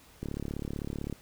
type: click train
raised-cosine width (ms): 3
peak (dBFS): -22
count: 33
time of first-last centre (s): 0.23-1.126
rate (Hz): 35.7
effects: pink hiss -57 dBFS RMS until 1.21 s